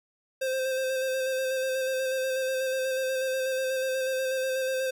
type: tone with vibrato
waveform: square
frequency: 523.3 Hz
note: C5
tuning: in tune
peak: -27 dBFS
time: 0.41-4.91 s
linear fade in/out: 10 ms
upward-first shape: square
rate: 8.2 Hz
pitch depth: 17 cents each way
effects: none